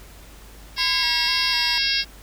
harmonic tone, 545 Hz, C#5, 29 cents flat, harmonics 3 / 4 / 5 / 6 / 7 / 8 / 9 / 10, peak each -29 / -29 / -28 / -28 / -28 / -29 / -24 / -28 dBFS, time 0.76-2.05 s, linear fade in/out 50 ms
30% pulse tone with vibrato, 991 Hz, B5, 6 cents sharp, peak -27 dBFS, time 0.78-1.78 s, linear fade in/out 0 ms, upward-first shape square, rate 2 Hz, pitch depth 42 cents each way
effects added 50 Hz sine -44 dBFS peak until 2.22 s + pink hiss -47 dBFS RMS until 2.22 s

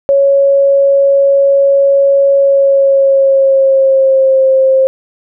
sine tone with pitch glide, 554.4 to 530 Hz, C#5 to C5, 0 to +22 cents, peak -5 dBFS, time 0.09-4.87 s, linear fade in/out 0 ms, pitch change -78 cents, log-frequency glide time 2.37-4.46 s, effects none

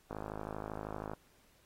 click train, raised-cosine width 1 ms, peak -26 dBFS, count 55, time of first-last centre 0.11-1.135 s, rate 52.7 Hz, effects pink hiss -68 dBFS RMS until 1.65 s + AAC 48 kbps

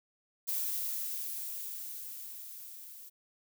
violet noise with level ramp, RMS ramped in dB -33 to -50 dBFS, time 0.47-3.1 s, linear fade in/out 20 ms, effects none

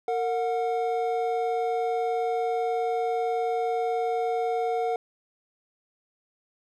triangle tone pair together, 459.2 / 729 Hz, A#4 / F#5, -26 / -26 cents, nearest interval minor sixth, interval 800 cents, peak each -25 dBFS, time 0.08-4.96 s, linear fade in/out 2 ms, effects none

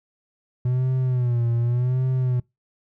triangle tone with vibrato, 123.47 Hz, B2, in tune, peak -17 dBFS, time 0.65-2.4 s, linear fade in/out 5 ms, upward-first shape sine, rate 0.87 Hz, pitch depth 87 cents each way, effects noise-tail reverb RT60 0.2 s tail -24 dB re dry

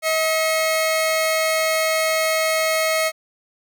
sawtooth tone pair together, 638 / 2170 Hz, D#5 / C#7, +43 / -37 cents, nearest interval octave + major sixth, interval 2120 cents, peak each -15 / -20 dBFS, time 0.02-3.12 s, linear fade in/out 50 ms, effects none

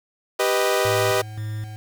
sawtooth chord, G augmented, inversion none, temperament equal, 392 / 493.9 / 622.3 Hz, G4 / B4 / D#5, 0 / 0 / 0 cents, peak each -19 dBFS, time 0.39-1.22 s, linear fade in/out 10 ms
triangle tone with tremolo, 107.6 Hz, A2, 38 cents flat, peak -24 dBFS, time 0.85-1.76 s, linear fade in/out 0 ms, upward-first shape square, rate 1.9 Hz, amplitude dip 55%
effects 7-bit

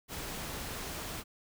pink noise, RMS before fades -40 dBFS, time 0.08-1.24 s, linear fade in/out 50 ms, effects none

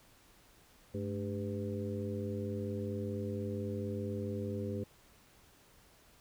harmonic tone with a mistuned harmonic, 100 Hz, G2, 35 cents sharp, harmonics 1 / 2 / 3 / 4 / 5, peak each -39 / -40 / -45 / -42 / -43 dBFS, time 0.94-4.84 s, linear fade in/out 5 ms, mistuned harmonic 2, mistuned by +130 cents, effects pink hiss -63 dBFS RMS until 6.2 s

